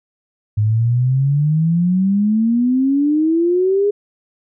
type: exponential sweep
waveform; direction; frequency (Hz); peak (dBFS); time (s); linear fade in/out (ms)
sine; up; 103.83 to 415.4; -12; 0.57-3.91; 10
effects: none